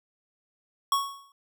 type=tone with exponential decay; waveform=square; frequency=1108.7 Hz; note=C#6; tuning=in tune; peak=-20 dBFS; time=0.92-1.32 s; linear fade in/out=2 ms; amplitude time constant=85 ms; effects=none